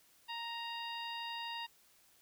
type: harmonic tone with a mistuned harmonic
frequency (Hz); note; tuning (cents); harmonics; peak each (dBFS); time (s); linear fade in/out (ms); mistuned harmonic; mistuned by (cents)
932; A#5; -1; 1 / 2 / 3 / 4 / 5; -43 / -48 / -45 / -48 / -52; 0.28-1.67; 20; 5; +45
effects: white hiss -67 dBFS RMS until 2.21 s